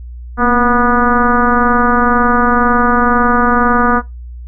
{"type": "tone with frequency modulation", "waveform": "sine", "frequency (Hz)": 727, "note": "F#5", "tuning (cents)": -31, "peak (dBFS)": -8, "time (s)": [0.37, 4.02], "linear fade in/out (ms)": 50, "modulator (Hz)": 246, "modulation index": 3.1, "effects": ["noise-tail reverb RT60 0.2 s tail -20 dB re dry", "added 60 Hz sine -26 dBFS peak until 4.47 s"]}